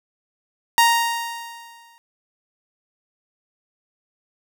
sawtooth tone with exponential decay, 932.3 Hz, A#5, in tune, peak -7 dBFS, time 0.78-1.98 s, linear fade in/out 0 ms, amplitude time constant 260 ms, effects none

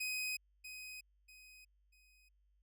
sawtooth tone with echo, 2511 Hz, D#7, 15 cents sharp, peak -34 dBFS, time 0-0.37 s, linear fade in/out 10 ms, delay 640 ms, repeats 3, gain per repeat -10 dB, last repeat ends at 2.29 s, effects added 50 Hz sine -70 dBFS peak until 2.62 s

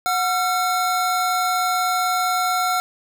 square tone pair together, 732.2 / 1364 Hz, F#5 / F6, -18 / -41 cents, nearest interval major seventh, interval 1077 cents, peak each -22 dBFS, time 0.06-2.8 s, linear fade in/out 0 ms, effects none

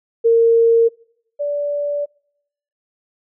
sine tone pair in turn, 460 / 580.2 Hz, A#4 / D5, -23 / -21 cents, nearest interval major third, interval 402 cents, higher second, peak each -9 / -18 dBFS, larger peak first, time 0.24-0.89 / 1.39-2.06 s, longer second, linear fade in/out 20 ms, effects noise-tail reverb RT60 0.7 s tail -24 dB re dry

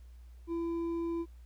sine tone with hard clipping, 335.7 Hz, E4, 32 cents sharp, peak -33 dBFS, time 0.47-1.26 s, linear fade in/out 50 ms, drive 4 dB, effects added 60 Hz sine -49 dBFS peak until 1.45 s + pink hiss -71 dBFS RMS until 1.45 s

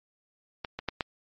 clicks, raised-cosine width 0.3 ms, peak -17 / -18 / -12 / -11 dBFS, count 4, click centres 0.648 / 0.79 / 0.887 / 1.008 s, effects MP3 32 kbps

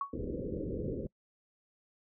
sine tone with exponential decay, 1116 Hz, C#6, 11 cents sharp, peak -28 dBFS, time 0.01-0.15 s, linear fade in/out 2 ms, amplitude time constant 29 ms
white low-pass noise, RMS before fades -37 dBFS, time 0.13-1.07 s, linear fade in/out 5 ms, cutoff 530 Hz, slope 96 dB/octave
effects noise-tail reverb RT60 0.1 s tail -25 dB re dry

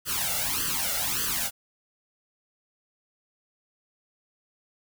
white noise with flanger, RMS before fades -28 dBFS, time 0.05-1.51 s, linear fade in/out 50 ms, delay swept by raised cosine 0.64 to 1.46 ms, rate 1.7 Hz, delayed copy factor +0.95, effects none

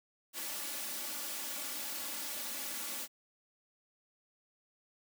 white noise with comb filter, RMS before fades -40 dBFS, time 0.33-3.08 s, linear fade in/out 50 ms, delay 3.5 ms, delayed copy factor +0.95, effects high-pass 150 Hz 12 dB/octave

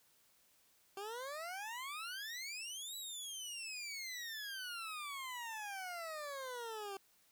20% pulse exponential two-way sweep, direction up then down, 385.2 to 3951 to 385.2 Hz, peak -38 dBFS, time 0.97-6.97 s, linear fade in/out 2 ms, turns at 2.96 s, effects white hiss -71 dBFS RMS until 7.31 s

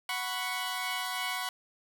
15% pulse chord, F# suspended fourth, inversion none, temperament equal, 740 / 987.8 / 1108.7 Hz, F#5 / B5 / C#6, 0 / 0 / 0 cents, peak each -30 dBFS, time 0.09-1.49 s, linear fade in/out 2 ms, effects none

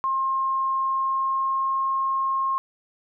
sine tone with pitch glide, 1066 to 1072.8 Hz, C6 to C6, +32 to +43 cents, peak -21 dBFS, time 0.04-2.58 s, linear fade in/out 0 ms, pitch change +11 cents, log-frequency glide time 0.79-1.84 s, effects none

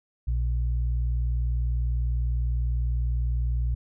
sine tone pair together, 60 / 120 Hz, B1 / B2, -49 / -49 cents, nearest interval octave, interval 1200 cents, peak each -23 / -32 dBFS, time 0.27-3.75 s, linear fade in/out 10 ms, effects none

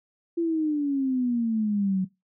sine exponential sweep, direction down, 342 to 184.3 Hz, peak -22 dBFS, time 0.37-2.05 s, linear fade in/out 10 ms, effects noise-tail reverb RT60 0.2 s tail -19 dB re dry

